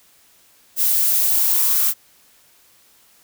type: noise with high-pass filter sweep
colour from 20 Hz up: violet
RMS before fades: -17 dBFS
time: 0.76-1.94 s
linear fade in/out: 50 ms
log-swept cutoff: 460 to 1300 Hz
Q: 5.1
effects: white hiss -54 dBFS RMS until 3.23 s